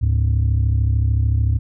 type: tone pair together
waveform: sine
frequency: 72.3 / 105.85 Hz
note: D2 / G#2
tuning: -27 / +33 cents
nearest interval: perfect fifth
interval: 660 cents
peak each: -15 dBFS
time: 0.01-1.59 s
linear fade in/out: 20 ms
effects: tanh soft clip ceiling -11 dBFS